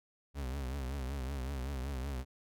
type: tone with vibrato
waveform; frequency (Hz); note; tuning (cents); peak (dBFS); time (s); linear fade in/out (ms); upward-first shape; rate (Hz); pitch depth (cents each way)
40% pulse; 66.8; C2; +36; -35; 0.34-2.25; 50; triangle; 5.3; 140
effects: none